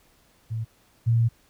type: tone pair in turn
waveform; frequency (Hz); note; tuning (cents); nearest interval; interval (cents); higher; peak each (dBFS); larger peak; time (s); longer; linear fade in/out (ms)
sine; 112.1 / 115.72; A2 / A#2; +33 / -12; minor second; 55; second; -26 / -17; second; 0.5-0.65 / 1.06-1.29; second; 20
effects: pink hiss -61 dBFS RMS until 1.49 s